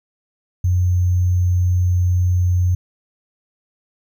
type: tone with sample-and-hold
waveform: sine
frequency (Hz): 89.8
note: F2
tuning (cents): +49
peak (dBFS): -13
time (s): 0.64-2.75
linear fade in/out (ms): 5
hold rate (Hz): 6300
effects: none